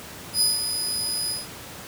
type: tone with ADSR envelope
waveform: 25% pulse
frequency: 4978 Hz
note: D#8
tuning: in tune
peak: -12 dBFS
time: 0.33-1.48 s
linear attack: 81 ms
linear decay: 170 ms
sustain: -8 dB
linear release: 180 ms
effects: pink hiss -39 dBFS RMS until 1.87 s + high-pass 80 Hz 12 dB/octave